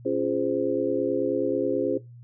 sine chord, Db major seventh, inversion none, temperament just, 277.2 / 346.5 / 415.8 / 519.7 Hz, Db4 / F4 / Ab4 / C5, 0 / -14 / +2 / -12 cents, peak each -28 dBFS, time 0.05-1.98 s, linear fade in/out 10 ms, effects noise-tail reverb RT60 0.2 s tail -17 dB re dry + added 120 Hz sine -43 dBFS peak until 2.23 s

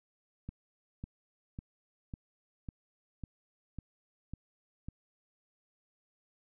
click train, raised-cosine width 5 ms, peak -28 dBFS, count 9, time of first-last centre 0.49-4.886 s, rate 1.82 Hz, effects none

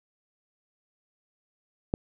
click, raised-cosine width 2 ms, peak -12 dBFS, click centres 1.939 s, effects none

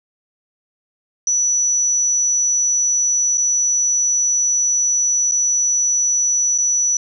sine tone with dropouts, 5920 Hz, F#8, in tune, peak -14 dBFS, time 1.27-6.97 s, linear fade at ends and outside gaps 2 ms, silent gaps 3.374-3.379 / 5.313-5.319 / 6.579-6.584 s, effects none

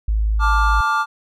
sine tone, 53.4 Hz, G#1, 49 cents sharp, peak -15 dBFS, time 0.08-0.81 s, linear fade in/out 5 ms
triangle chord, D minor, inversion second, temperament just, 881 / 1174.7 / 1409.6 Hz, A5 / D6 / F6, +2 / 0 / +16 cents, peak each -20 / -17 / -19 dBFS, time 0.39-1.06 s, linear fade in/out 50 ms
effects none

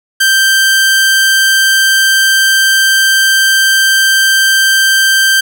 sawtooth tone, 1568 Hz, G6, in tune, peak -3 dBFS, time 0.2-5.41 s, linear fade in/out 10 ms, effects none

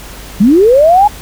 sine linear sweep, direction up, 183.4 to 853 Hz, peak -3 dBFS, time 0.4-1.08 s, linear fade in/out 10 ms, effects added 50 Hz sine -31 dBFS peak until 1.21 s + pink hiss -31 dBFS RMS until 1.21 s

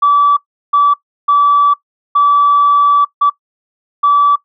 sine tone bursts at uneven times, 1153 Hz, D6, 32 cents flat, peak -5 dBFS, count 6, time 0.02-0.37 / 0.73-0.94 / 1.28-1.74 / 2.15-3.05 / 3.21-3.3 / 4.03-4.36 s, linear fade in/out 10 ms, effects noise-tail reverb RT60 0.1 s tail -21 dB re dry + tanh soft clip ceiling -2 dBFS

